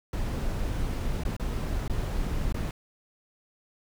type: noise with dropouts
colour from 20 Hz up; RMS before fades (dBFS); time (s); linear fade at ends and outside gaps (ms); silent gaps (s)
brown; -29; 0.13-2.71; 2; 1.236-1.251 / 1.366-1.397 / 1.879-1.897 / 2.525-2.543
effects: none